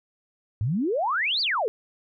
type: exponential two-way sweep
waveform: sine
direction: up then down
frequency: 96.7 to 4848 to 398.6 Hz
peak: -22 dBFS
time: 0.61-1.68 s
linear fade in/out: 0 ms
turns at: 1.41 s
effects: none